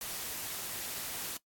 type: noise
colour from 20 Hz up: white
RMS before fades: -39 dBFS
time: 0.01-1.37 s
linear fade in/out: 2 ms
effects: noise-tail reverb RT60 0.1 s tail -20 dB re dry + AAC 64 kbps